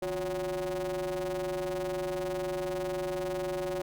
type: ring-modulated tone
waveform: 45% pulse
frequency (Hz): 100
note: G2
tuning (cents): +35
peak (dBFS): -28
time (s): 0.02-3.82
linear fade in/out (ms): 5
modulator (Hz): 461
effects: none